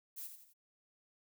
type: noise with echo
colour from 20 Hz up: violet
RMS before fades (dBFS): -45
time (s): 0.16-0.28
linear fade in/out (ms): 20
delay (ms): 86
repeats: 3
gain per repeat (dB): -7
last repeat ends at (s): 0.538
effects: none